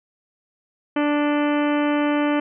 harmonic tone with a mistuned harmonic, 293.7 Hz, D4, in tune, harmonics 1 / 2 / 3 / 4 / 5 / 6 / 7 / 8 / 9 / 10, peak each -19 / -25 / -29 / -31 / -33 / -35 / -36 / -37 / -38 / -39 dBFS, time 0.96-2.4 s, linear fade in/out 5 ms, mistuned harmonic 10, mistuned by +54 cents, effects none

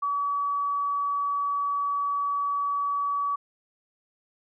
sine tone, 1140 Hz, C#6, 48 cents sharp, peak -24 dBFS, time 0.02-3.36 s, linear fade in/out 10 ms, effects none

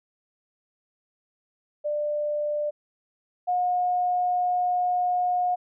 sine tone pair in turn, 594 / 720.3 Hz, D5 / F#5, +20 / -47 cents, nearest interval minor third, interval 333 cents, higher second, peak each -24 / -21 dBFS, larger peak second, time 1.84-2.71 / 3.47-5.56 s, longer second, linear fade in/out 20 ms, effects none

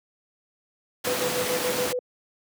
pink noise, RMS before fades -27 dBFS, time 1.04-1.93 s, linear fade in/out 10 ms
sine tone with tremolo, 498.3 Hz, B4, 15 cents sharp, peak -24 dBFS, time 1.07-1.99 s, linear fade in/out 2 ms, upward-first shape square, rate 7 Hz, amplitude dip 65%
effects high-pass 200 Hz 12 dB/octave

